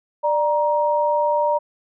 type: tone pair together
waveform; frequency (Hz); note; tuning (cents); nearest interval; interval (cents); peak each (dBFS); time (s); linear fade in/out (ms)
sine; 593 / 941.3; D5 / A#5; +17 / +17; minor sixth; 800; -19; 0.23-1.59; 20
effects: none